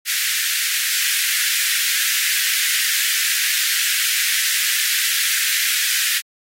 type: high-pass noise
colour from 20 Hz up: pink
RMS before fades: -20 dBFS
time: 0.05-6.22 s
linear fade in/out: 50 ms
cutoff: 1600 Hz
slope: 48 dB/octave
effects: AAC 48 kbps